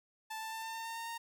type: tone with pitch steps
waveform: sawtooth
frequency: 880 / 886.1 / 892.3 / 898.5 / 904.7 / 911 / 917.4 / 923.8 Hz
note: A5 / A5 / A5 / A5 / A5 / A#5 / A#5 / A#5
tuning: 0 / +12 / +24 / +36 / +48 / -40 / -28 / -16 cents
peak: -36 dBFS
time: 0.3-1.18 s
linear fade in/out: 10 ms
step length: 110 ms
effects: none